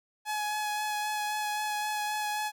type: tone with vibrato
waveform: sawtooth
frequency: 844 Hz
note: G#5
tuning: 28 cents sharp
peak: -26 dBFS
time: 0.25-2.52 s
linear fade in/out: 50 ms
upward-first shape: sine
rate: 3.8 Hz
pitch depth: 14 cents each way
effects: none